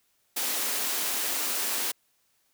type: high-pass noise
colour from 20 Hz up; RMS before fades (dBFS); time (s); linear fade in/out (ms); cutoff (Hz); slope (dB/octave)
white; -29; 0.36-1.92; 10; 220; 96
effects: white hiss -70 dBFS RMS until 2.53 s